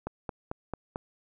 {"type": "click train", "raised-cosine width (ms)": 1, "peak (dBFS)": -19, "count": 5, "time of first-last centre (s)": [0.07, 0.959], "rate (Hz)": 4.5, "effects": []}